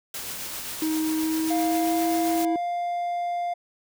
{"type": "noise with tremolo", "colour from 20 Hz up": "white", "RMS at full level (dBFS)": -33, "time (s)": [0.14, 2.45], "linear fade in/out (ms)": 2, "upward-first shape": "sine", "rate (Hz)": 7.6, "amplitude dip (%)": 25}
{"type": "tone with pitch glide", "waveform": "triangle", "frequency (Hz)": [314.7, 328.3], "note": ["D#4", "E4"], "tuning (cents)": [20, -7], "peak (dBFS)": -21, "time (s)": [0.82, 2.56], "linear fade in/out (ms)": 2, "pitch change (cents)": 73, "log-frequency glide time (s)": [1.14, 2.04]}
{"type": "tone", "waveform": "triangle", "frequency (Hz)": 700, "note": "F5", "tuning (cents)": 4, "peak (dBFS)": -23, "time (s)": [1.5, 3.54], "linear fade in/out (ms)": 10}
{"effects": []}